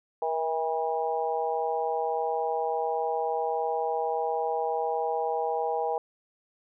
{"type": "harmonic tone with a mistuned harmonic", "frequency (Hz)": 161.5, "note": "E3", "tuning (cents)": -35, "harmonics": [3, 4, 5, 6], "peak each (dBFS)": [-30, -33, -29, -37], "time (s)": [0.22, 5.98], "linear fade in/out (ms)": 2, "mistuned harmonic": 3, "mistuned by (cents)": -22, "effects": []}